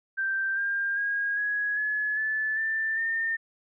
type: tone with pitch steps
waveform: sine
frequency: 1568 / 1600.9 / 1634.6 / 1668.9 / 1704 / 1739.8 / 1776.4 / 1813.7 Hz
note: G6 / G6 / G#6 / G#6 / G#6 / A6 / A6 / A#6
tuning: 0 / +36 / -28 / +8 / +44 / -20 / +16 / -48 cents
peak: -25 dBFS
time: 0.17-3.37 s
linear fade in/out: 20 ms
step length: 400 ms
effects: none